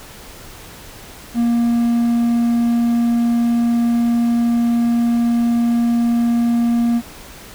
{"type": "tone", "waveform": "triangle", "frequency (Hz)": 235.4, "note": "A#3", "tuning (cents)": 17, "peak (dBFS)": -11, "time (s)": [1.34, 7.02], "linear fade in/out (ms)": 50, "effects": ["pink hiss -38 dBFS RMS until 7.54 s"]}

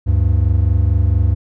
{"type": "tone pair together", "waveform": "triangle", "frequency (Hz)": [73.63, 98], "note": ["D2", "G2"], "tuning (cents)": [5, 0], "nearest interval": "perfect fourth", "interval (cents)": 495, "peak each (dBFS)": -12, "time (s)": [0.06, 1.35], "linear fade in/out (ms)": 20, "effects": []}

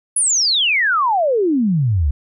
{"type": "exponential sweep", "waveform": "sine", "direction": "down", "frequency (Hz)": [10548, 65.3], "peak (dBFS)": -13, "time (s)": [0.16, 2.11], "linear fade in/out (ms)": 5, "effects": []}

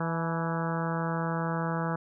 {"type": "harmonic tone with a mistuned harmonic", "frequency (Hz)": 164.81, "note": "E3", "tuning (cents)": 0, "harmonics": [1, 2, 3, 4, 5, 6, 7, 8, 9, 10], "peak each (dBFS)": [-30, -39, -37, -39, -38, -39, -40, -39, -41, -44], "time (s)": [0, 1.96], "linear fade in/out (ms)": 5, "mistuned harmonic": 5, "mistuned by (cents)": 46, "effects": []}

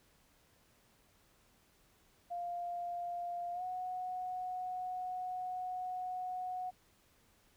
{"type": "tone with pitch glide", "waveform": "sine", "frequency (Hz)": [700, 734], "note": ["F5", "F#5"], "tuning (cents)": [4, -14], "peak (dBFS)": -37, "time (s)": [2.3, 6.71], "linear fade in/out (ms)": 20, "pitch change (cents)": 82, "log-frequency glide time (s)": [3.53, 3.63], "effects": ["pink hiss -69 dBFS RMS until 7.56 s"]}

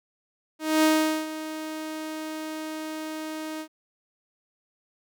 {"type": "tone with ADSR envelope", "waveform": "sawtooth", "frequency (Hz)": 312.7, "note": "D#4", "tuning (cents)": 9, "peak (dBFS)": -13, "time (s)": [0.59, 3.68], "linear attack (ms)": 240, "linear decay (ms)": 430, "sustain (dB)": -15, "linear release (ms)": 79, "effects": []}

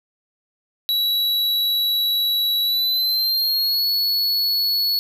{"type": "tone with pitch glide", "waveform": "square", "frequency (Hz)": [3914, 4393], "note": ["B7", "C#8"], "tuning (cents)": [-16, -16], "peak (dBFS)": -18, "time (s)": [0.89, 4.99], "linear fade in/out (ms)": 0, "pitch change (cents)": 200, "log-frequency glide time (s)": [2.64, 3.87], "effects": []}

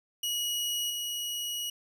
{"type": "tone with level steps", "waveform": "sawtooth", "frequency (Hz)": 2908, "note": "F#7", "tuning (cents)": -31, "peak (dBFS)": [-26, -29], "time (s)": [0.23, 1.7], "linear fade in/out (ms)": 5, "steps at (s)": 0.9, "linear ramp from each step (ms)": 2, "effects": []}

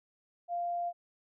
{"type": "tone", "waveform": "sine", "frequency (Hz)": 696, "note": "F5", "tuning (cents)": -6, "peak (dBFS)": -31, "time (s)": [0.48, 0.93], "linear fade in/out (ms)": 50, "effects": []}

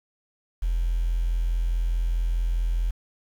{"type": "tone", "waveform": "sine", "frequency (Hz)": 42.37, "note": "E1", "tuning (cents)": 48, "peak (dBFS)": -20, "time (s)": [0.62, 2.91], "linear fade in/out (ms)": 10, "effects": ["tanh soft clip ceiling -18 dBFS", "8-bit"]}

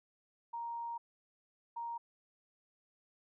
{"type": "tone bursts at uneven times", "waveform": "sine", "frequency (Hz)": 935, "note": "A#5", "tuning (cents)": 5, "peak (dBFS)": -38, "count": 2, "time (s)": [[0.53, 0.98], [1.76, 1.98]], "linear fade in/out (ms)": 10, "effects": []}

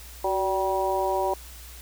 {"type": "harmonic tone with a mistuned harmonic", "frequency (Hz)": 192.8, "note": "G3", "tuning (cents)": -28, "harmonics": [2, 3, 4, 5], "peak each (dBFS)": [-28, -28, -28, -28], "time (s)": [0.24, 1.34], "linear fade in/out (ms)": 5, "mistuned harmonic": 2, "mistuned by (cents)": -49, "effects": ["added 60 Hz sine -43 dBFS peak until 1.81 s", "white hiss -46 dBFS RMS until 1.81 s"]}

